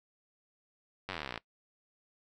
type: slowing click train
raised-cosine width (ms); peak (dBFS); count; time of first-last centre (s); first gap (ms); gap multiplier
0.3; -21; 22; 1.09-1.377; 10; 1.03
effects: noise-tail reverb RT60 0.1 s tail -21 dB re dry